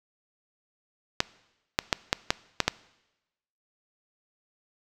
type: clicks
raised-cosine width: 0.2 ms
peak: -3 dBFS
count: 7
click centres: 1.204 / 1.789 / 1.928 / 2.129 / 2.305 / 2.603 / 2.68 s
effects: noise-tail reverb RT60 1.0 s tail -21 dB re dry